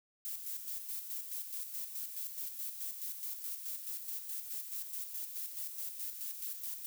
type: noise with tremolo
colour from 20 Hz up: violet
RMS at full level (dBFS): -40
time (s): 0.25-6.86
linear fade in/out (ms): 0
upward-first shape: square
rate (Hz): 4.7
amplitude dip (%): 50
effects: none